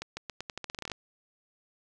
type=accelerating click train; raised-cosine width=0.2 ms; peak=-19 dBFS; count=15; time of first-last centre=0.02-0.917 s; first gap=150 ms; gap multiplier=0.85; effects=resampled to 24000 Hz + 8-bit